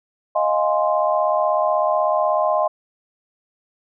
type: chord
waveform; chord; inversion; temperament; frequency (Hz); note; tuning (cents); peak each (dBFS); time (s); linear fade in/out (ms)
sine; F minor seventh; third; equal; 622.3 / 698.5 / 830.6 / 1046.5; Eb5 / F5 / Ab5 / C6; 0 / 0 / 0 / 0; -19 / -22 / -25 / -22; 0.35-2.68; 10
effects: none